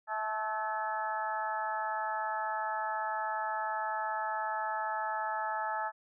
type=harmonic tone with a mistuned harmonic; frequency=217.3 Hz; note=A3; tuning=21 cents flat; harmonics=3 / 4 / 5 / 6 / 7 / 8; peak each=-41 / -34 / -47 / -38 / -48 / -40 dBFS; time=0.07-5.92 s; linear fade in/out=50 ms; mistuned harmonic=8; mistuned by=-26 cents; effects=none